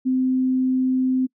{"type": "tone", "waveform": "sine", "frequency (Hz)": 258.2, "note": "C4", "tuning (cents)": -23, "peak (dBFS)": -17, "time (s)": [0.05, 1.27], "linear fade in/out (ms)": 20, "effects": ["noise-tail reverb RT60 0.1 s tail -25 dB re dry"]}